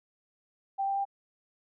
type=tone with pitch steps; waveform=sine; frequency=784 / 788.5 / 793.1 Hz; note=G5 / G5 / G5; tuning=0 / +10 / +20 cents; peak=-27 dBFS; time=0.78-1.053 s; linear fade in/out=20 ms; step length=91 ms; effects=none